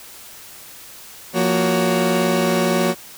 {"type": "tone cluster", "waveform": "35% pulse", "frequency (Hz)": [174.7, 233.3, 370.9, 560], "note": ["F3", "A#3", "F#4", "C#5"], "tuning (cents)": [1, 2, 4, 18], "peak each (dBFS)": -20, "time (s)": [1.33, 2.95], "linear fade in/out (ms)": 50, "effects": ["white hiss -40 dBFS RMS until 3.17 s"]}